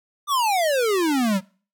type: exponential sweep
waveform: square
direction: down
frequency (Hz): 1215 to 179.8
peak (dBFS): -19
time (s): 0.27-1.41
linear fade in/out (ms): 50
effects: noise-tail reverb RT60 0.4 s tail -23 dB re dry